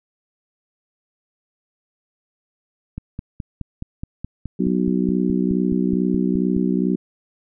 click train, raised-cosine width 5 ms, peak -16 dBFS, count 18, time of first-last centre 2.98-6.566 s, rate 4.74 Hz
harmonic tone, 62.3 Hz, B1, 16 cents sharp, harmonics 3 / 4 / 5 / 6, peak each -20 / -22 / -24 / -26 dBFS, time 4.59-6.96 s, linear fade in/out 10 ms
effects none

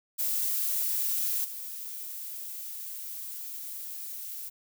violet noise with level steps, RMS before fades -29 / -39 dBFS, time 0.18-4.5 s, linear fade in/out 20 ms, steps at 1.44 s, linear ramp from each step 10 ms, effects none

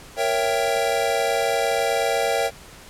square chord, A# diminished seventh, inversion none, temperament equal with one note detuned, 466.2 / 554.4 / 665.8 / 784 Hz, A#4 / C#5 / E5 / G5, 0 / 0 / +17 / 0 cents, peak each -26 dBFS, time 0.16-2.51 s, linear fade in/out 50 ms, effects pink hiss -44 dBFS RMS until 2.89 s + low-pass 12000 Hz 12 dB/octave

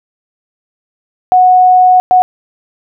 sine tone bursts at uneven times, 735 Hz, F#5, 12 cents flat, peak -3 dBFS, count 2, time 1.32-2 / 2.11-2.22 s, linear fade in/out 0 ms, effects none

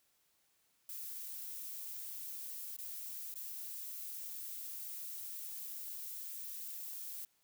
violet noise with dropouts, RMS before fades -45 dBFS, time 0.89-7.25 s, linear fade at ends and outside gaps 2 ms, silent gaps 2.766-2.786 / 3.341-3.356 s, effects white hiss -75 dBFS RMS until 7.43 s

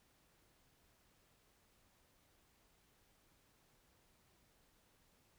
silence, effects pink hiss -73 dBFS RMS until 5.38 s

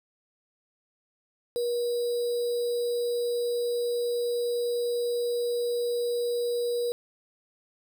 sine tone with sample-and-hold, 479.7 Hz, A#4, 50 cents sharp, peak -25 dBFS, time 1.56-6.92 s, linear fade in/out 0 ms, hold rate 4410 Hz, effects none

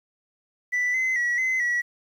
sine tone with pitch steps, 1978 / 2048 / 1929 / 2047 / 1932 Hz, B6 / C7 / B6 / C7 / B6, +2 / -38 / -41 / -38 / -39 cents, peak -19 dBFS, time 0.72-1.82 s, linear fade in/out 20 ms, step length 220 ms, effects tanh soft clip ceiling -20 dBFS + 9-bit

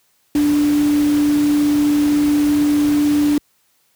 sine tone in noise, 293.7 Hz, D4, in tune, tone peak -12 dBFS, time 0.35-3.38 s, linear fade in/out 2 ms, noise pink, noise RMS -29 dBFS, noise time 0.35-3.38 s, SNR +14 dB, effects white hiss -61 dBFS RMS until 3.95 s + high-pass 60 Hz 12 dB/octave

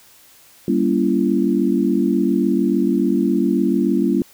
sine chord, G diminished seventh, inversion none, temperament just, 196 / 235.2 / 282.2 / 338.7 Hz, G3 / Bb3 / Db4 / Fb4, 0 / +16 / +31 / +47 cents, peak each -20 dBFS, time 0.68-4.22 s, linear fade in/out 2 ms, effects white hiss -49 dBFS RMS until 4.33 s

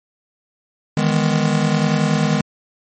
square chord, E major seventh, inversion third, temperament just, 154.51 / 164.81 / 206 / 247.2 Hz, D#3 / E3 / G#3 / B3, -12 / 0 / -14 / +2 cents, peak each -19 / -24 / -20 / -24 dBFS, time 0.97-2.41 s, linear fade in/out 2 ms, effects MP3 32 kbps

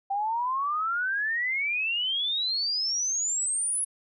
sine exponential sweep, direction up, 777 to 10548 Hz, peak -25 dBFS, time 0.1-3.85 s, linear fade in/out 10 ms, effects none

